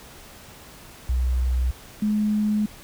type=tone pair in turn; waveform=sine; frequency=62.8 / 211.2 Hz; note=B1 / G#3; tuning=+30 / +29 cents; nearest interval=octave + major sixth; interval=2099 cents; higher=second; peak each=-19 dBFS; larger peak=neither; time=1.09-1.71 / 2.02-2.66 s; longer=second; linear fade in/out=5 ms; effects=pink hiss -45 dBFS RMS until 2.83 s